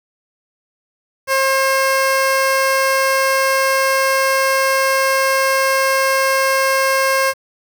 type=tone; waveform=15% pulse; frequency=535 Hz; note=C5; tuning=38 cents sharp; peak=-7 dBFS; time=1.27-7.34 s; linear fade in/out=50 ms; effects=7-bit